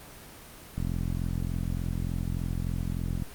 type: click train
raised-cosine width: 5 ms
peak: -18 dBFS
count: 107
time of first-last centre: 0.78-3.222 s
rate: 43.4 Hz
effects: pink hiss -47 dBFS RMS until 3.34 s + Opus 24 kbps